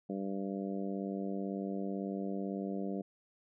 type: harmonic tone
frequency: 98 Hz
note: G2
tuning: in tune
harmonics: 2 / 3 / 4 / 5 / 6 / 7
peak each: -37 / -41 / -43 / -45 / -47 / -48 dBFS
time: 0.09-3.02 s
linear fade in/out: 10 ms
effects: none